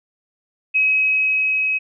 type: tone with level ramp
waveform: sine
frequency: 2548 Hz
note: D#7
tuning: 41 cents sharp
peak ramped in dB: -13 to -17 dBFS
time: 0.74-1.79 s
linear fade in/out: 20 ms
effects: none